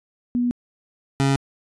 sine / 25% pulse tone pair in turn, 243.4 / 137.24 Hz, B3 / C#3, -25 / -17 cents, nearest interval minor seventh, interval 992 cents, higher first, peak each -18 / -13 dBFS, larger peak second, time 0.35-0.51 / 1.2-1.36 s, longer neither, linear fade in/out 0 ms, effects resampled to 22050 Hz

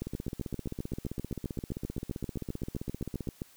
two click trains, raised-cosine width 3 ms, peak -21 / -23 dBFS, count 27 / 50, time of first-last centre 0.02-3.419 / 0.07-3.273 s, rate 7.65 / 15.3 Hz, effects white hiss -59 dBFS RMS until 3.56 s

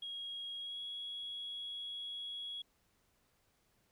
sine tone with pitch glide, 3287 to 3335 Hz, G#7 to G#7, -19 to +7 cents, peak -40 dBFS, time 0.02-2.62 s, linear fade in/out 5 ms, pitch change +26 cents, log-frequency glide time 0.57-0.81 s, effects tanh soft clip ceiling -36 dBFS + pink hiss -75 dBFS RMS until 3.91 s

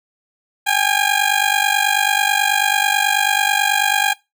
15% pulse ring-modulated tone, 811 Hz, G#5, 41 cents flat, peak -5 dBFS, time 0.66-4.14 s, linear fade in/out 20 ms, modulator 24.6 Hz, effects noise-tail reverb RT60 0.2 s tail -19 dB re dry

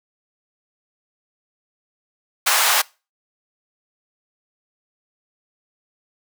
pink high-pass noise, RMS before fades -17 dBFS, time 2.46-2.82 s, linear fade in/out 10 ms, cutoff 770 Hz, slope 24 dB/octave, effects noise-tail reverb RT60 0.3 s tail -23 dB re dry

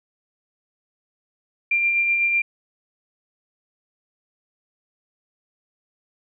sine tone with tremolo, 2380 Hz, D7, 22 cents sharp, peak -16 dBFS, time 1.71-2.42 s, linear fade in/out 5 ms, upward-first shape sine, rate 8 Hz, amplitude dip 30%, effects none

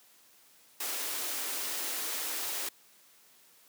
white high-pass noise, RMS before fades -35 dBFS, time 0.8-2.69 s, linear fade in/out 5 ms, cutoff 250 Hz, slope 96 dB/octave, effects white hiss -61 dBFS RMS until 3.68 s + high-pass 150 Hz 12 dB/octave

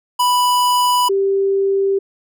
square / sine tone pair in turn, 987.8 / 392 Hz, B5 / G4, 0 / 0 cents, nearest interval octave + major third, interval 1600 cents, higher first, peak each -13 dBFS, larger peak neither, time 0.19-1.09 / 1.09-1.99 s, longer neither, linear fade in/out 10 ms, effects none

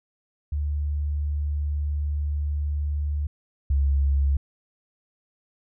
sine tone pair in turn, 73.42 / 69.54 Hz, D2 / C#2, 0 / +6 cents, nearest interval minor second, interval 94 cents, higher first, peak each -23 / -18 dBFS, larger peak second, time 0.52-3.27 / 3.7-4.37 s, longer first, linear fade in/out 5 ms, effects none

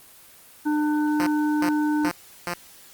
harmonic tone, 300 Hz, D4, 37 cents sharp, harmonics 1 / 3 / 5, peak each -20 / -30 / -34 dBFS, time 0.65-2.1 s, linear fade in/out 20 ms
5% pulse tone bursts, 174.61 Hz, F3, in tune, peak -15 dBFS, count 4, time 1.2-2.536 s, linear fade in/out 0 ms, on 64 ms, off 360 ms
effects white hiss -49 dBFS RMS until 2.93 s + Opus 24 kbps

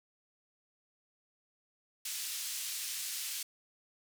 white band-pass noise, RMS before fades -39 dBFS, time 2.05-3.43 s, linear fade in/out 5 ms, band 2700 to 11000 Hz, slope 12 dB/octave, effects none

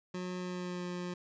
25% pulse tone with pitch glide, 181.4 to 178.08 Hz, F#3 to F3, -34 to +34 cents, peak -33 dBFS, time 0.14-1.14 s, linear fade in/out 5 ms, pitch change -32 cents, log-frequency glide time 0.37-0.85 s, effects resampled to 16000 Hz

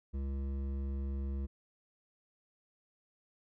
sine tone with hard clipping, 68.2 Hz, C#2, 28 cents flat, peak -36 dBFS, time 0.13-1.47 s, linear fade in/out 20 ms, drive 11 dB, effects none

